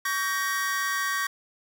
45% pulse chord, G diminished, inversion second, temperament just, 1128.9 / 1568 / 1881.6 Hz, Db6 / G6 / Bb6, +31 / 0 / +16 cents, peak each -30 / -31 / -29 dBFS, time 0.05-1.27 s, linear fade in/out 5 ms, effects none

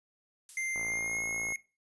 violet noise with exponential decay, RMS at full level -42 dBFS, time 0.49-1 s, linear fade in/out 1 ms, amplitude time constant 110 ms
square tone with pitch glide, 2093 to 2164 Hz, C7 to C#7, 0 to -42 cents, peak -32 dBFS, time 0.57-1.56 s, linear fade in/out 2 ms, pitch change +58 cents, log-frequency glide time 0.85-1.21 s
click train, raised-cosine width 1 ms, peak -31 dBFS, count 44, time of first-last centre 0.76-1.522 s, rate 56.4 Hz
effects noise-tail reverb RT60 0.3 s tail -18 dB re dry + resampled to 24000 Hz

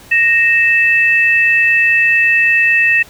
sine tone pair together, 1862 / 2633 Hz, A#6 / E7, -2 / -3 cents, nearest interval tritone, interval 599 cents, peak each -11 dBFS, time 0.11-3.03 s, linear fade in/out 10 ms, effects pink hiss -40 dBFS RMS until 3.09 s

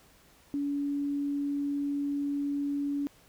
sine tone, 284.7 Hz, C#4, 46 cents sharp, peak -28 dBFS, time 0.54-3.07 s, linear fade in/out 0 ms, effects pink hiss -60 dBFS RMS until 3.28 s

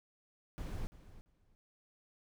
brown noise with echo, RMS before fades -40 dBFS, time 0.58-0.87 s, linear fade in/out 0 ms, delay 340 ms, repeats 2, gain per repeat -15 dB, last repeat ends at 1.55 s, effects none

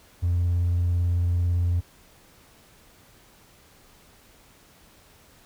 triangle tone with vibrato, 87.31 Hz, F2, in tune, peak -17 dBFS, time 0.22-1.81 s, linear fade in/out 20 ms, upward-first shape sine, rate 18 Hz, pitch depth 18 cents each way, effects tanh soft clip ceiling -16 dBFS + pink hiss -55 dBFS RMS until 5.45 s

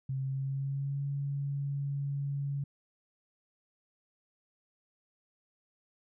sine tone with pitch glide, 133.6 to 140.57 Hz, C3 to C#3, +36 to +25 cents, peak -31 dBFS, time 0.09-2.64 s, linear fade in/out 5 ms, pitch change +89 cents, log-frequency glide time 0.21-1.03 s, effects none

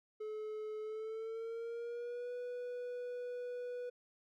triangle tone with pitch glide, 430 to 491.1 Hz, A4 to B4, -40 to -10 cents, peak -38 dBFS, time 0.2-3.9 s, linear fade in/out 10 ms, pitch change +230 cents, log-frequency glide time 0.81-2.32 s, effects none

